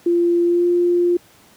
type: tone with pitch glide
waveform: sine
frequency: 344.9 to 350.3 Hz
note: F4 to F4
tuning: -22 to +5 cents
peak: -13 dBFS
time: 0.06-1.17 s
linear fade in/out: 5 ms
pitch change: +27 cents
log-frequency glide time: 0.44-0.66 s
effects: pink hiss -50 dBFS RMS until 1.56 s + high-pass 100 Hz 12 dB/octave